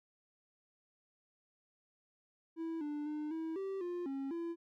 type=tone with pitch steps; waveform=triangle; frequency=327.7 / 295.4 / 301.5 / 323 / 387.7 / 351.9 / 272.3 / 337.4 Hz; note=E4 / D4 / D4 / E4 / G4 / F4 / C#4 / E4; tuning=-10 / +10 / +46 / -35 / -19 / +13 / -31 / +40 cents; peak=-35 dBFS; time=2.56-4.56 s; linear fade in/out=50 ms; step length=250 ms; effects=none